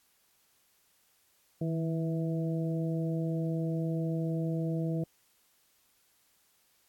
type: harmonic tone with a mistuned harmonic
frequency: 163.8 Hz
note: E3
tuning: 11 cents flat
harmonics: 1 / 2 / 3 / 4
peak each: -30 / -36 / -40 / -42 dBFS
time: 1.61-5.04 s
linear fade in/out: 5 ms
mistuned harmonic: 1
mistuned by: -33 cents
effects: white hiss -69 dBFS RMS until 6.88 s + AAC 64 kbps